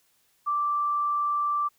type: tone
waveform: sine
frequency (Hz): 1172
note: D6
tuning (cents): -4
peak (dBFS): -23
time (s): 0.46-1.69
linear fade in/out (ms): 20
effects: white hiss -67 dBFS RMS until 1.78 s